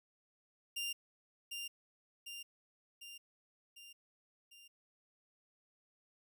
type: tone with echo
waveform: sawtooth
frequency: 2794 Hz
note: F7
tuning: in tune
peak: -34 dBFS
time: 0.76-0.93 s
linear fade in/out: 10 ms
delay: 750 ms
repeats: 5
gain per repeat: -4 dB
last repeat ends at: 4.68 s
effects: none